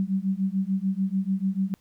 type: beating tone pair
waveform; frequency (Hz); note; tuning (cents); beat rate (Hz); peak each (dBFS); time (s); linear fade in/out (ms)
sine; 188.7 / 195.5; F#3 / G3; +34 / -4; 6.8; -26; 0-1.74; 0
effects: pink hiss -65 dBFS RMS until 1.8 s